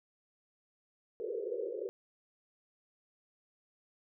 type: band-pass noise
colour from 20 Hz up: pink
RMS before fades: -38 dBFS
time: 1.2-1.89 s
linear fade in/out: 0 ms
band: 370 to 530 Hz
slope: 96 dB/octave
effects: none